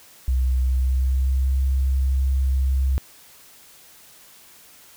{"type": "tone with pitch glide", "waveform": "sine", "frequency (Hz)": [63.9, 66.38], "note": ["C2", "C2"], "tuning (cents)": [-40, 26], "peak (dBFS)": -17, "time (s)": [0.28, 2.98], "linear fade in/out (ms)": 0, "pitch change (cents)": 66, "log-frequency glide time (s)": [0.59, 1.53], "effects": ["white hiss -49 dBFS RMS until 4.96 s"]}